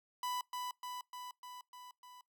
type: tone with echo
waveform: 45% pulse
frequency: 993 Hz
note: B5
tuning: 9 cents sharp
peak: -36 dBFS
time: 0.23-0.41 s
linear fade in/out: 2 ms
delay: 300 ms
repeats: 6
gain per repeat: -3 dB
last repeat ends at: 2.21 s
effects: noise-tail reverb RT60 0.2 s tail -25 dB re dry